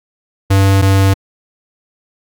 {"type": "tone pair in turn", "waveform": "square", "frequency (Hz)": [97.5, 97.13], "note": ["G2", "G2"], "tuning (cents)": [-9, -15], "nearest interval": "unison", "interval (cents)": 6, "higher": "first", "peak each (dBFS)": -8, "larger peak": "neither", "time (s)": [[0.5, 0.82], [0.82, 1.14]], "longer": "neither", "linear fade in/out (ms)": 10, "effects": ["Opus 48 kbps"]}